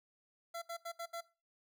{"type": "tone bursts at uneven times", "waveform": "25% pulse", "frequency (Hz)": 677, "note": "E5", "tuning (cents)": 46, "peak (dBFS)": -37, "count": 5, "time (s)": [[0.54, 0.62], [0.69, 0.77], [0.85, 0.92], [0.99, 1.06], [1.13, 1.21]], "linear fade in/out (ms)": 10, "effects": ["noise-tail reverb RT60 0.3 s tail -18 dB re dry"]}